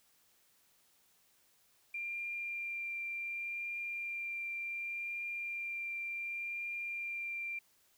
sine tone with vibrato, 2382 Hz, D7, 24 cents sharp, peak -37 dBFS, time 1.94-7.59 s, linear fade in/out 5 ms, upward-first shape triangle, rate 0.68 Hz, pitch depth 11 cents each way, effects white hiss -70 dBFS RMS until 7.97 s

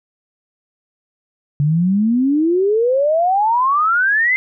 sine exponential sweep, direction up, 141.2 to 2100 Hz, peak -12 dBFS, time 1.6-4.36 s, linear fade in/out 0 ms, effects none

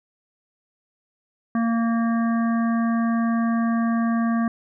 harmonic tone, 230.1 Hz, A#3, 22 cents flat, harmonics 1 / 3 / 5 / 7 / 8, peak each -19 / -31 / -31 / -36 / -40 dBFS, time 1.55-4.48 s, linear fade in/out 2 ms, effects none

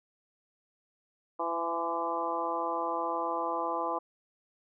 harmonic tone with a mistuned harmonic, 167.6 Hz, E3, 29 cents sharp, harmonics 2 / 3 / 4 / 5 / 6 / 7, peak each -39 / -37 / -37 / -36 / -34 / -37 dBFS, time 1.39-3.99 s, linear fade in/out 10 ms, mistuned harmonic 6, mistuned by +24 cents, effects none

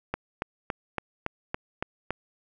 click train, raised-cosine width 0.5 ms, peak -13 dBFS, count 8, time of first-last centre 0.14-2.106 s, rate 3.56 Hz, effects none

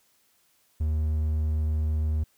triangle tone, 77.2 Hz, D#2, 13 cents flat, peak -21 dBFS, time 0.8-2.24 s, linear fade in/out 10 ms, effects white hiss -66 dBFS RMS until 2.37 s

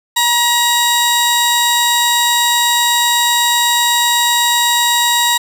25% pulse tone pair together, 952 / 3808 Hz, A#5 / A#7, +36 / +36 cents, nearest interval 2 octaves, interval 2400 cents, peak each -10 dBFS, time 0.16-5.38 s, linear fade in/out 10 ms, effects none

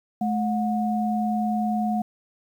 sine tone pair together, 215 / 725 Hz, A3 / F#5, -40 / -35 cents, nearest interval octave + major sixth, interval 2105 cents, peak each -23 / -26 dBFS, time 0.21-2.02 s, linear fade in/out 5 ms, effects 9-bit

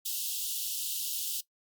white high-pass noise, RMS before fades -34 dBFS, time 0.05-1.41 s, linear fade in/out 10 ms, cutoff 2800 Hz, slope 96 dB/octave, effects noise-tail reverb RT60 0.1 s tail -18 dB re dry + Opus 48 kbps

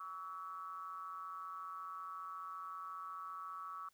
triangle ring-modulated tone, 87.31 Hz, F2, in tune, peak -39 dBFS, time 0-3.89 s, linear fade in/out 5 ms, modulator 1220 Hz, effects white hiss -75 dBFS RMS until 3.93 s

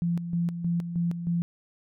sine tone with tremolo, 171.2 Hz, F3, 34 cents flat, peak -23 dBFS, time 0.02-1.42 s, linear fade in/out 0 ms, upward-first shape square, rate 3.2 Hz, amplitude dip 60%, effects none

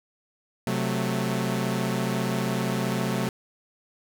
sawtooth chord, F# diminished, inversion second, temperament equal, 130.81 / 185 / 220 Hz, C3 / F#3 / A3, 0 / 0 / 0 cents, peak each -25 dBFS, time 0.67-3.29 s, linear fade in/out 2 ms, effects none

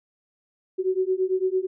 sine beating tone pair, 370 / 378.9 Hz, F#4 / F#4, 0 / +41 cents, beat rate 8.9 Hz, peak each -24 dBFS, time 0.78-1.67 s, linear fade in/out 20 ms, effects none

